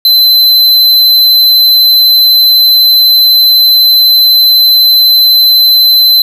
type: tone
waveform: square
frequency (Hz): 4056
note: B7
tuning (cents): +45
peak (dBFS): -3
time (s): 0.05-6.22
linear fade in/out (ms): 2
effects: none